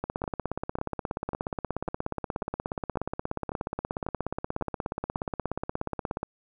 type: two click trains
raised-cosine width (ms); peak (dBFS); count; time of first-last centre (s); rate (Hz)
1; -19 / -16; 10 / 105; 0.24-5.158 / 0.04-6.23; 1.83 / 16.8
effects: none